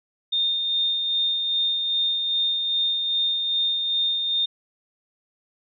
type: tone with tremolo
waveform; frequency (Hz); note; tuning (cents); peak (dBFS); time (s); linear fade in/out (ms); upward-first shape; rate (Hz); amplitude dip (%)
sine; 3644; A#7; -40; -19; 0.32-4.46; 10; sine; 2.5; 35
effects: none